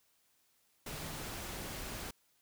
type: tone in noise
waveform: sine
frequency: 155.56 Hz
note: D#3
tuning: in tune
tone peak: -50 dBFS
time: 0.88-1.18 s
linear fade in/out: 5 ms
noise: pink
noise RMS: -43 dBFS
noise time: 0.86-2.11 s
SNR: -10 dB
effects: white hiss -73 dBFS RMS until 2.41 s